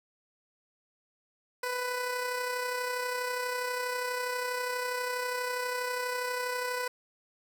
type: tone with amplitude modulation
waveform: 15% pulse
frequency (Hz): 497.2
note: B4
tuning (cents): +12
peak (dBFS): -23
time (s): 1.63-6.88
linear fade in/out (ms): 5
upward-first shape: sine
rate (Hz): 32.3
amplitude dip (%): 35
effects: none